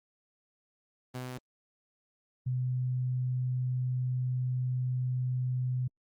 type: tone pair in turn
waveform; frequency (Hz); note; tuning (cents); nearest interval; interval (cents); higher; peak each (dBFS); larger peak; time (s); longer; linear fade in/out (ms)
sawtooth / sine; 126.6 / 126.6; B2 / B2; +43 / +43; unison; 0; neither; -32 / -28; second; 1.14-1.38 / 2.46-5.88; second; 10
effects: Opus 24 kbps